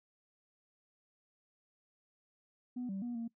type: tone with pitch steps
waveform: sine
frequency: 247.4 / 193.8 / 241 / 231.3 Hz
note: B3 / G3 / B3 / A#3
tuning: +3 / -20 / -42 / -13 cents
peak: -35 dBFS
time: 2.76-3.28 s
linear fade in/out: 10 ms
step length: 130 ms
effects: noise-tail reverb RT60 0.1 s tail -22 dB re dry + tanh soft clip ceiling -34 dBFS